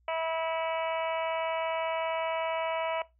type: harmonic tone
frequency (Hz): 325.2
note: E4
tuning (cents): -23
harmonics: 2 / 3 / 4 / 5 / 6 / 7 / 8 / 9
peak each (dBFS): -31 / -35 / -40 / -49 / -45 / -40 / -45 / -45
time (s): 0.08-3.02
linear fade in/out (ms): 2
effects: noise-tail reverb RT60 0.2 s tail -18 dB re dry + added 60 Hz sine -64 dBFS peak until 3.19 s